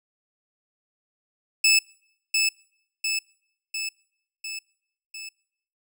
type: tone with echo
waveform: 20% pulse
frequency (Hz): 2620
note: E7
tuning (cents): -11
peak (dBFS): -11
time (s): 1.64-1.79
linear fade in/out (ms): 5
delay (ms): 700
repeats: 5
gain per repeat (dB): -4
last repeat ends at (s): 5.29
effects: noise-tail reverb RT60 0.8 s tail -26 dB re dry